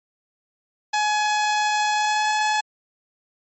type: tone with pitch glide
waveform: sawtooth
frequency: 844 to 852.3 Hz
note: G#5 to G#5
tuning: +28 to +45 cents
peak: -15 dBFS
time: 0.93-2.61 s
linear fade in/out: 10 ms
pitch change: +17 cents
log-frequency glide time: 1.93-2.31 s
effects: MP3 32 kbps